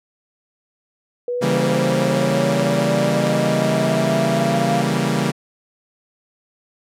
sine linear sweep, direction up, 485.3 to 698.5 Hz, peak -20 dBFS, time 1.28-4.82 s, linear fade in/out 2 ms
sawtooth chord, C# diminished seventh, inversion none, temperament equal, 138.59 / 164.81 / 196 / 233.1 Hz, C#3 / E3 / G3 / Bb3, 0 / 0 / 0 / 0 cents, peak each -19 dBFS, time 1.41-5.32 s, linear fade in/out 20 ms
effects low-pass 11000 Hz 12 dB/octave

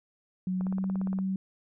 sine tone with pitch glide, 185 to 190.53 Hz, F#3 to G3, 0 to -49 cents, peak -27 dBFS, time 0.47-1.36 s, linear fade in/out 2 ms, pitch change +51 cents, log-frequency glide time 0.61-0.73 s
click train, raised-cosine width 1 ms, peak -27 dBFS, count 11, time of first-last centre 0.61-1.188 s, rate 17.3 Hz
effects none

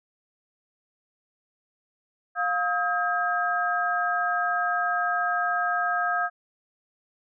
sine tone cluster, 707 / 1273 / 1610 Hz, F5 / D#6 / G6, +21 / +39 / +46 cents, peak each -27 dBFS, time 2.35-6.3 s, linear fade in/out 50 ms, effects none

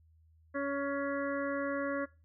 harmonic tone, 280 Hz, C#4, 18 cents sharp, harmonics 1 / 2 / 4 / 5 / 6 / 7, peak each -36 / -35 / -41 / -44 / -41 / -46 dBFS, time 0.54-2.06 s, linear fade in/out 20 ms, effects noise-tail reverb RT60 0.3 s tail -20 dB re dry + added 80 Hz sine -61 dBFS peak until 2.24 s

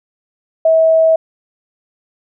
sine tone, 646 Hz, E5, 35 cents flat, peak -7 dBFS, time 0.65-1.16 s, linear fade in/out 5 ms, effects none

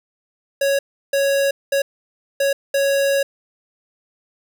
square tone bursts at uneven times, 554.4 Hz, C#5, in tune, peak -16 dBFS, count 5, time 0.61-0.79 / 1.13-1.51 / 1.72-1.82 / 2.4-2.53 / 2.74-3.23 s, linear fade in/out 5 ms, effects none

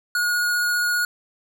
square tone with vibrato, 1444 Hz, F#6, 43 cents flat, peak -20 dBFS, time 0.15-1.05 s, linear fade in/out 2 ms, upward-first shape triangle, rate 15 Hz, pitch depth 10 cents each way, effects none

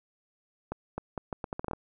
accelerating click train, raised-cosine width 1 ms, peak -19 dBFS, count 11, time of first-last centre 0.72-1.734 s, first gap 260 ms, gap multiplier 0.76, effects none

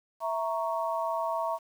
sine chord, A# diminished, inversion second, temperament equal, 659.3 / 932.3 / 1108.7 Hz, E5 / A#5 / C#6, 0 / 0 / 0 cents, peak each -31 / -32 / -34 dBFS, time 0.2-1.59 s, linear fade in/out 50 ms, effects 9-bit

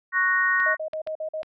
sine chord, F# major, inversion second, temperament equal, 1108.7 / 1480 / 1864.7 Hz, C#6 / F#6 / A#6, 0 / 0 / 0 cents, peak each -26 / -24 / -21 dBFS, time 0.12-0.77 s, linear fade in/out 50 ms
clicks, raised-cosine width 0.3 ms, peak -25 dBFS, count 4, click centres 0.601 / 0.934 / 1.073 / 1.431 s
sine tone bursts, 627 Hz, D#5, 13 cents sharp, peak -27 dBFS, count 6, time 0.66-1.423 s, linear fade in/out 5 ms, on 88 ms, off 47 ms
effects none

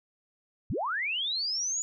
sine linear sweep, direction up, 51.91 to 6980 Hz, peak -28 dBFS, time 0.7-1.82 s, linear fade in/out 0 ms, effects none

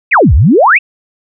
sine exponential two-way sweep, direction down then up, 2790 to 58.7 to 2790 Hz, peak -3 dBFS, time 0.11-0.79 s, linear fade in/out 20 ms, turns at 0.34 s, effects none

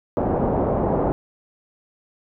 white low-pass noise, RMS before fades -21 dBFS, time 0.17-1.12 s, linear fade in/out 0 ms, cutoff 730 Hz, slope 24 dB/octave, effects none

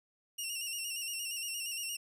15% pulse tone with vibrato, 2785 Hz, F7, 5 cents flat, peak -29 dBFS, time 0.38-1.97 s, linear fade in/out 10 ms, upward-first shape square, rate 8.6 Hz, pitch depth 44 cents each way, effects none

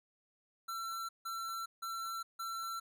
square tone bursts, 1348 Hz, E6, 38 cents sharp, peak -39 dBFS, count 4, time 0.68-2.8 s, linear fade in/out 10 ms, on 410 ms, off 160 ms, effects none

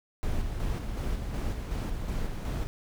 brown noise with tremolo, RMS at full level -30 dBFS, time 0.23-2.67 s, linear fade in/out 0 ms, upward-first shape square, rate 2.7 Hz, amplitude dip 35%, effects none

